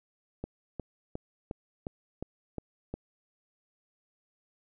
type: click train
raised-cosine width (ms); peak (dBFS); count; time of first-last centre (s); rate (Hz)
2; -22; 8; 0.44-2.94; 2.8
effects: none